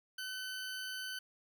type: tone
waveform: 20% pulse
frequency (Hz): 1516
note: F#6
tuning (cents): +42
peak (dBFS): -35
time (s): 0.18-1.19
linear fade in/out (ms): 5
effects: none